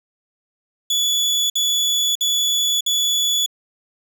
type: tone bursts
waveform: 30% pulse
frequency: 3429 Hz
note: A7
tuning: 45 cents flat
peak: -14 dBFS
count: 4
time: 0.9-3.462 s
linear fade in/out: 5 ms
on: 600 ms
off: 54 ms
effects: none